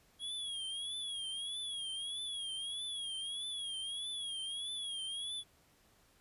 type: tone with vibrato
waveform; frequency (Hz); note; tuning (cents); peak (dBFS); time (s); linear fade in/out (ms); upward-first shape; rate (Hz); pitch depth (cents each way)
square; 3309; G#7; -7; -39; 0.19-5.44; 50; triangle; 1.6; 110
effects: pink hiss -68 dBFS RMS until 6.2 s + resampled to 32000 Hz